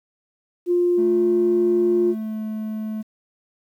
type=tone; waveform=sine; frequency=352.2 Hz; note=F4; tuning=15 cents sharp; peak=-15 dBFS; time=0.66-2.15 s; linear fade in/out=50 ms
type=tone with pitch glide; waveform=triangle; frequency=220 to 216.5 Hz; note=A3 to A3; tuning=0 to -28 cents; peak=-23 dBFS; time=0.97-3.03 s; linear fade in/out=20 ms; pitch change=-28 cents; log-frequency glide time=2-2.41 s
effects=tanh soft clip ceiling -8 dBFS + 9-bit